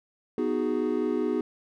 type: chord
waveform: triangle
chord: G# minor seventh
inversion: first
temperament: equal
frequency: 246.9 / 311.1 / 370 / 415.3 Hz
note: B3 / D#4 / F#4 / G#4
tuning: 0 / 0 / 0 / 0 cents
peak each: -28 dBFS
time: 0.38-1.41 s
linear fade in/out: 2 ms
effects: none